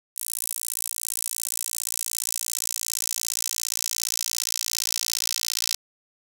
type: tone with high-pass filter sweep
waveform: 10% pulse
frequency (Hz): 57.3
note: A#1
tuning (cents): -29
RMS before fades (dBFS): -29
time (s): 0.16-5.76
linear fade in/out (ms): 10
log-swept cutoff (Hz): 9700 to 5000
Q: 2
effects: 8-bit